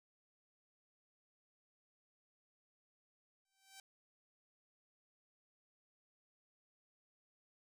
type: tone with exponential growth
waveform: 5% pulse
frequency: 776 Hz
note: G5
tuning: 18 cents flat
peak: -40 dBFS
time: 3.45-3.8 s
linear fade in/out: 2 ms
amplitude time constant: 75 ms
effects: none